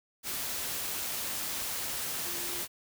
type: tone in noise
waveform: sine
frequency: 349.2 Hz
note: F4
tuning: in tune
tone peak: -45 dBFS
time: 2.23-2.65 s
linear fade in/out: 50 ms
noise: white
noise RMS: -35 dBFS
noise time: 0.23-2.68 s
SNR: -13 dB
effects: none